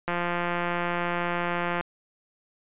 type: click train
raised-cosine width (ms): 0.5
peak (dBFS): -13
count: 302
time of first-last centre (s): 0.08-1.81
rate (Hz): 174
effects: resampled to 8000 Hz